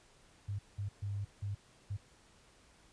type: tone bursts at uneven times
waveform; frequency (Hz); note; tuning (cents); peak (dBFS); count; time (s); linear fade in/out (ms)
sine; 100.7; G2; +47; -35; 5; 0.48-0.59 / 0.78-0.89 / 1.02-1.25 / 1.42-1.55 / 1.9-1.97; 10
effects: pink hiss -64 dBFS RMS until 2.92 s + resampled to 22050 Hz